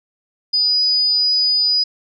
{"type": "tone", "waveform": "sine", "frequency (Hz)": 4951, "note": "D#8", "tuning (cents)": -9, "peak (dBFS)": -13, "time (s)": [0.53, 1.84], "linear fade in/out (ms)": 10, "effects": []}